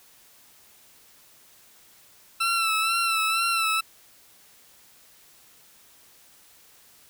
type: tone with vibrato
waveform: 20% pulse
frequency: 1334 Hz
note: E6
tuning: 20 cents sharp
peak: -17 dBFS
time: 2.4-3.81 s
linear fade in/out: 10 ms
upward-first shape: sine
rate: 2.1 Hz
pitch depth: 44 cents each way
effects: white hiss -55 dBFS RMS until 7.09 s